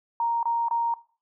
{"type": "tone bursts", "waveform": "sine", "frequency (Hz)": 932.3, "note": "A#5", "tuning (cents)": 0, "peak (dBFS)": -22, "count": 3, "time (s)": [0.2, 0.94], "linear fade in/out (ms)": 2, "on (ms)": 230, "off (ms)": 25, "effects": ["noise-tail reverb RT60 0.4 s tail -19 dB re dry"]}